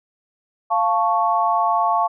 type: chord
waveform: sine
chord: F augmented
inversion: none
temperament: equal with one note detuned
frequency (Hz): 695.6 / 880 / 1108.7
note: F5 / A5 / C#6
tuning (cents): -7 / 0 / 0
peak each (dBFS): -20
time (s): 0.7-2.08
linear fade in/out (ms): 20
effects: none